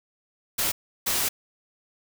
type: noise bursts at uneven times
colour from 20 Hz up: white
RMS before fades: -25 dBFS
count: 2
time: 0.58-0.72 / 1.06-1.29 s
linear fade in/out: 10 ms
effects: none